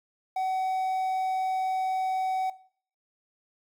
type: tone with quantisation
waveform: triangle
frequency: 754 Hz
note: F#5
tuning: 32 cents sharp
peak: -24 dBFS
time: 0.36-2.5 s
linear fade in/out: 5 ms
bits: 9
effects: noise-tail reverb RT60 0.5 s tail -18 dB re dry